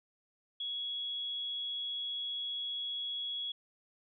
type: tone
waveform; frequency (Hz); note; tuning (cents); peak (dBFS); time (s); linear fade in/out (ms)
sine; 3345; G#7; +12; -35; 0.6-3.52; 5
effects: none